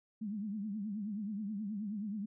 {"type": "tone with vibrato", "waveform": "sine", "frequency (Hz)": 207.7, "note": "G#3", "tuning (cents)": 0, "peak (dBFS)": -36, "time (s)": [0.21, 2.26], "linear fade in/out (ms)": 10, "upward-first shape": "triangle", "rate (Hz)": 9.4, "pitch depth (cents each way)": 140, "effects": []}